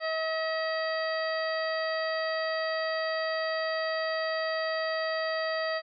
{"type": "harmonic tone with a mistuned harmonic", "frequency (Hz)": 640, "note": "D#5", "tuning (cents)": 49, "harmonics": [1, 2, 3, 4, 5, 6, 7], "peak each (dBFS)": [-30, -36, -34, -46, -47, -47, -39], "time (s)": [0, 5.82], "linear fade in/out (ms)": 50, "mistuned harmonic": 7, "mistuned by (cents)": 64, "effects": []}